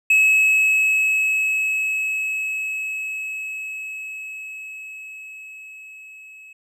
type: tone with level ramp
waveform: triangle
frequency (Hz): 2576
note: E7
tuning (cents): -41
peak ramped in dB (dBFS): -10 to -39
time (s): 0.1-6.53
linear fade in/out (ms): 5
effects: none